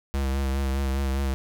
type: tone with vibrato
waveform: square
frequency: 67.7 Hz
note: C#2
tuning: 40 cents flat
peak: -24 dBFS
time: 0.14-1.34 s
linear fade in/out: 0 ms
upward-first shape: sine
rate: 4.9 Hz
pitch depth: 38 cents each way
effects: none